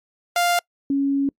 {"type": "tone pair in turn", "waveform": ["sawtooth", "sine"], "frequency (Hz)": [699, 277.4], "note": ["F5", "C#4"], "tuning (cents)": [1, 1], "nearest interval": "octave + major third", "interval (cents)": 1600, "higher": "first", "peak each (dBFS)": [-13, -17], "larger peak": "first", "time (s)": [[0.36, 0.59], [0.9, 1.29]], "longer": "second", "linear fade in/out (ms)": 2, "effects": ["noise-tail reverb RT60 0.1 s tail -26 dB re dry", "MP3 64 kbps"]}